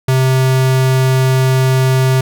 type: tone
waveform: square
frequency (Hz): 130.81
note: C3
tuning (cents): 0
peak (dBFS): -10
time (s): 0.08-2.21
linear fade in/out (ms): 5
effects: none